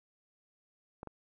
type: clicks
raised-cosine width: 1 ms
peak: -28 / -29 dBFS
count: 2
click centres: 1.031 / 1.073 s
effects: none